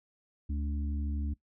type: harmonic tone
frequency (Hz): 72.4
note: D2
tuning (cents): -24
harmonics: 1 / 3 / 4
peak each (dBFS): -31 / -41 / -43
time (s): 0.49-1.34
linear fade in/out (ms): 10
effects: noise-tail reverb RT60 0.1 s tail -19 dB re dry